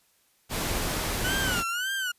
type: noise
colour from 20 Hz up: pink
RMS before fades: -29 dBFS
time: 0.49-1.64 s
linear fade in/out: 50 ms
type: tone with vibrato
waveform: 30% pulse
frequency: 1468 Hz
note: F#6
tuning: 14 cents flat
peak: -25 dBFS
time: 1.24-2.12 s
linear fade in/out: 10 ms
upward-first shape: sine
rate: 1.8 Hz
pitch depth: 140 cents each way
effects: white hiss -66 dBFS RMS until 2.18 s + resampled to 32000 Hz